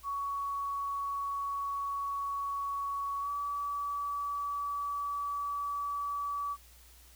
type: tone with pitch glide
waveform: sine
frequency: 1120 to 1146.8 Hz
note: C#6 to D6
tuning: +18 to -42 cents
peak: -32 dBFS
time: 0.03-6.57 s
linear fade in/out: 50 ms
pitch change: +40 cents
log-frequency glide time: 3.21-3.3 s
effects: added 60 Hz sine -57 dBFS peak until 7.15 s + white hiss -59 dBFS RMS until 7.15 s